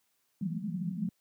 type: band-pass noise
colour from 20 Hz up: pink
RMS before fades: -34 dBFS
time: 0.41-1.09 s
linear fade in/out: 5 ms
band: 160 to 220 Hz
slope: 96 dB/octave
effects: white hiss -75 dBFS RMS until 1.2 s + high-pass 100 Hz 12 dB/octave